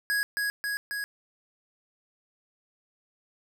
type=tone with echo; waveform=square; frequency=1661.2 Hz; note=G#6; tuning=in tune; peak=-25 dBFS; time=0.1-0.23 s; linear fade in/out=0 ms; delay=270 ms; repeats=3; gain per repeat=-2 dB; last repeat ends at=1.04 s; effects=none